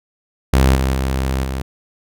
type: tone with level steps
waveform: sawtooth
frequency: 66 Hz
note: C2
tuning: 16 cents sharp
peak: -6 / -11 / -13 / -17 dBFS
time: 0.53-1.62 s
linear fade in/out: 5 ms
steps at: 0.75 / 0.94 / 1.44 s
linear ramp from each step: 2 ms
effects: none